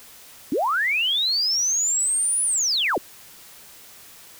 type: linear two-way sweep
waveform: sine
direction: up then down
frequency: 233.1 to 9956 to 233.1 Hz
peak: -19 dBFS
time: 0.52-2.98 s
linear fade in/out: 2 ms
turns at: 2.43 s
effects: white hiss -46 dBFS RMS until 4.39 s